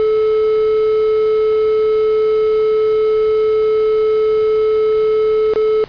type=tone with dropouts; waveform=triangle; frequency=433.5 Hz; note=A4; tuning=26 cents flat; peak=-9 dBFS; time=0-5.84 s; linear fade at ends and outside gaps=0 ms; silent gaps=5.536-5.559 s; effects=pink hiss -38 dBFS RMS until 5.88 s + resampled to 11025 Hz